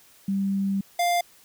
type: tone pair in turn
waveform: sine / square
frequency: 196.1 / 698.8 Hz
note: G3 / F5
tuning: +1 / +1 cents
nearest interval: octave + minor seventh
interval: 2200 cents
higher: second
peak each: -22 / -21 dBFS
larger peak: second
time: 0.28-0.81 / 0.99-1.21 s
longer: first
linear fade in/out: 5 ms
effects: white hiss -55 dBFS RMS until 1.44 s